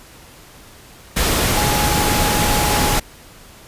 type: tone in noise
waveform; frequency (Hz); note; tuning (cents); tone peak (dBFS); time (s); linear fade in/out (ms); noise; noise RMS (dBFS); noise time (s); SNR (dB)
sine; 836; G#5; +11; -22; 1.56-2.98; 10; pink; -17; 1.16-3; -8
effects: pink hiss -43 dBFS RMS until 3.67 s + resampled to 32000 Hz